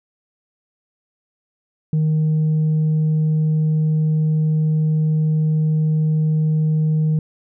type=tone with tanh clipping; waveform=sine; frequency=155.56 Hz; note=D#3; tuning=in tune; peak=-15 dBFS; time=1.93-7.19 s; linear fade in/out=2 ms; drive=1 dB; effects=none